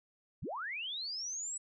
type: linear sweep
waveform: sine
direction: up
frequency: 49 to 7970 Hz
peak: -37 dBFS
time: 0.42-1.58 s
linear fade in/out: 10 ms
effects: none